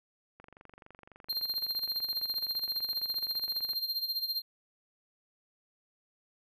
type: click train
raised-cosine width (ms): 0.5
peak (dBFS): -36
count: 80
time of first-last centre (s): 0.4-3.733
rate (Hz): 23.7
type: tone with tremolo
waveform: square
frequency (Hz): 4186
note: C8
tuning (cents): 0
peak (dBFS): -29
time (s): 1.29-4.42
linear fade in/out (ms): 10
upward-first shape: sine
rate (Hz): 15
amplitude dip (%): 75
effects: none